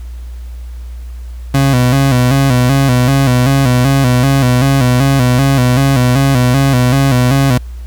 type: tone with vibrato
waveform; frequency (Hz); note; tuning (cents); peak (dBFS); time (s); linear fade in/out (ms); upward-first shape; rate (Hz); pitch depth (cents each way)
30% pulse; 130.7; C3; -1; -5; 1.54-7.58; 5; square; 2.6; 85
effects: added 60 Hz sine -23 dBFS peak until 7.86 s + pink hiss -46 dBFS RMS until 7.86 s